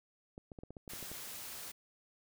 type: clicks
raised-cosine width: 2 ms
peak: -34 dBFS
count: 10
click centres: 0.379 / 0.518 / 0.588 / 0.635 / 0.706 / 0.768 / 0.878 / 0.935 / 1.027 / 1.116 s
type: noise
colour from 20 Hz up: white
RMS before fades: -46 dBFS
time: 0.89-1.72 s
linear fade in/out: 10 ms
effects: none